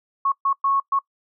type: tone bursts at uneven times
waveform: sine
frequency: 1100 Hz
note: C#6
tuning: 14 cents flat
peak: -17 dBFS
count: 4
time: 0.25-0.32 / 0.45-0.53 / 0.64-0.8 / 0.92-0.99 s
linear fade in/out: 5 ms
effects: noise-tail reverb RT60 0.1 s tail -22 dB re dry